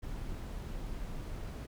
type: noise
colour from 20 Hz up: brown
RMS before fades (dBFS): -40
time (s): 0.02-1.67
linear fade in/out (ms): 20
effects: none